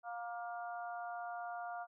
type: harmonic tone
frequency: 235.4 Hz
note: A#3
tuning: 17 cents sharp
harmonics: 3 / 4 / 5 / 6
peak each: -42 / -52 / -51 / -49 dBFS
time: 0.03-1.87 s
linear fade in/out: 50 ms
effects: none